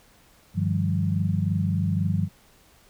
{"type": "tone cluster", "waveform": "sine", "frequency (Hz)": [98.6, 151.7, 174.1, 197.7], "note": ["G2", "D#3", "F3", "G3"], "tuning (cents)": [11, -44, -5, 15], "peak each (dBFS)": [-25, -28, -26, -30], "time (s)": [0.54, 2.29], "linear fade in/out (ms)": 50, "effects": ["pink hiss -57 dBFS RMS until 2.89 s"]}